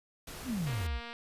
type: noise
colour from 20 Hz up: pink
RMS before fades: -44 dBFS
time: 0.27-0.87 s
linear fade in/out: 5 ms
type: exponential sweep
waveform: sine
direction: down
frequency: 278.5 to 53 Hz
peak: -31 dBFS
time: 0.45-1.01 s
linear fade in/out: 50 ms
type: click train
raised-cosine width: 0.3 ms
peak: -28 dBFS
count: 109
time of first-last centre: 0.67-1.13 s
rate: 235 Hz
effects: resampled to 32000 Hz